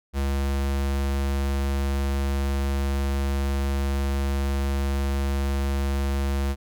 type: tone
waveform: square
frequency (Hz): 69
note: C#2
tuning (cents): -7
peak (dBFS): -23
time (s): 0.13-6.56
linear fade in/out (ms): 50
effects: none